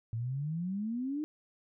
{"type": "exponential sweep", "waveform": "sine", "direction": "up", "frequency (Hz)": [110, 311.1], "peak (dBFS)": -32, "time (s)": [0.13, 1.24], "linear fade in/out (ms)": 0, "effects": []}